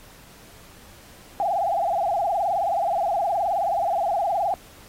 sine tone with vibrato, 739 Hz, F#5, 2 cents flat, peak -20 dBFS, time 1.4-4.54 s, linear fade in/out 0 ms, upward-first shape sine, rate 19 Hz, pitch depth 190 cents each way, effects pink hiss -49 dBFS RMS until 4.88 s + AAC 48 kbps

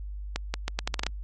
accelerating click train, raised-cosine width 0.2 ms, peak -11 dBFS, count 9, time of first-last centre 0.36-1.066 s, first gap 180 ms, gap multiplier 0.78, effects added 50 Hz sine -34 dBFS peak until 1.23 s + AAC 32 kbps

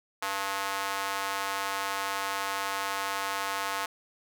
square tone with high-pass filter, 98 Hz, G2, in tune, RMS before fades -32 dBFS, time 0.22-3.86 s, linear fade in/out 5 ms, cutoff 990 Hz, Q 1.5, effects none

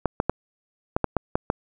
clicks, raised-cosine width 1 ms, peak -6 dBFS, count 8, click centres 0.057 / 0.201 / 0.296 / 0.965 / 1.043 / 1.167 / 1.355 / 1.501 s, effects none

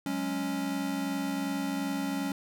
square chord, F# suspended second, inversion none, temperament equal, 185 / 207.7 / 277.2 Hz, F#3 / G#3 / C#4, 0 / 0 / 0 cents, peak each -38 / -38 / -32 dBFS, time 0.06-2.32 s, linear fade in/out 2 ms, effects none

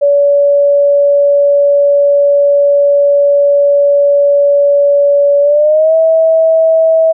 sine tone with pitch glide, 570 to 647.2 Hz, C#5 to E5, +48 to -32 cents, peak -5 dBFS, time 0.01-7.13 s, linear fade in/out 20 ms, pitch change +220 cents, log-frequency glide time 5.41-5.95 s, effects none

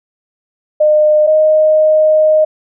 sine tone pair in turn, 608 / 620.1 Hz, D#5 / D#5, -40 / -6 cents, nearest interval unison, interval 34 cents, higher second, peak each -6 dBFS, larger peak neither, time 0.8-1.27 / 1.27-2.45 s, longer second, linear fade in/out 10 ms, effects none

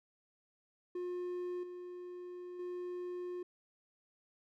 triangle tone with level steps, 357.4 Hz, F4, 40 cents sharp, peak -35 / -42 / -37 dBFS, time 0.95-3.43 s, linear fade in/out 5 ms, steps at 1.63 / 2.59 s, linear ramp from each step 5 ms, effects none

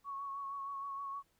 sine tone with vibrato, 1109 Hz, C#6, in tune, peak -39 dBFS, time 0.04-1.23 s, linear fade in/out 50 ms, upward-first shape sine, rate 6.4 Hz, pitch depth 24 cents each way, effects pink hiss -75 dBFS RMS until 1.39 s

